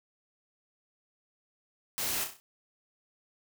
white noise with echo, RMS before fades -33 dBFS, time 1.98-2.24 s, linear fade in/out 0 ms, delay 32 ms, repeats 5, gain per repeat -6 dB, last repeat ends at 2.4 s, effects none

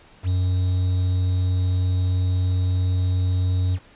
triangle tone with quantisation, 91.5 Hz, F#2, 19 cents flat, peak -16 dBFS, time 0.23-3.79 s, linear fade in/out 50 ms, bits 7, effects pink hiss -51 dBFS RMS until 3.95 s + resampled to 8000 Hz

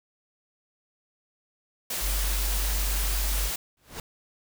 white noise, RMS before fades -31 dBFS, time 1.9-3.56 s, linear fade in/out 5 ms
sine tone, 48.12 Hz, G1, 31 cents flat, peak -25 dBFS, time 2-3.51 s, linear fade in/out 50 ms
pink noise with exponential growth, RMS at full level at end -33 dBFS, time 3.77-4 s, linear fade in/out 2 ms, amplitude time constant 49 ms
effects none

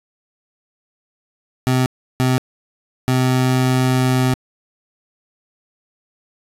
25% pulse tone bursts at uneven times, 128.5 Hz, C3, 31 cents flat, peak -10 dBFS, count 3, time 1.67-1.86 / 2.2-2.38 / 3.08-4.34 s, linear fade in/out 0 ms, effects resampled to 32000 Hz + 7-bit

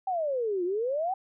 sine exponential two-way sweep, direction down then up, 784 to 343.6 to 784 Hz, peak -26 dBFS, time 0.07-1.14 s, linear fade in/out 5 ms, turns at 0.64 s, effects none

